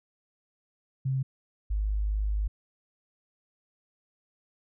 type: tone pair in turn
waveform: sine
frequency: 133 / 51.61 Hz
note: C3 / G#1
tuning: +29 / -10 cents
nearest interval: octave + major third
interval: 1639 cents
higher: first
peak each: -25 dBFS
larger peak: neither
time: 1.05-1.23 / 1.7-2.48 s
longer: second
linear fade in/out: 10 ms
effects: none